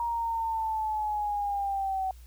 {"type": "linear sweep", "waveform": "sine", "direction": "down", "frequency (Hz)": [944, 755], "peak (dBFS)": -27, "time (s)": [0, 2.11], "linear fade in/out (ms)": 2, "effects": ["added 60 Hz sine -46 dBFS peak until 2.26 s", "white hiss -61 dBFS RMS until 2.26 s"]}